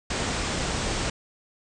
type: low-pass noise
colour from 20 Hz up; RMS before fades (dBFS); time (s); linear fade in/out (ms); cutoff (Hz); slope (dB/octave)
pink; -28; 0.1-1.1; 5; 8700; 96
effects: none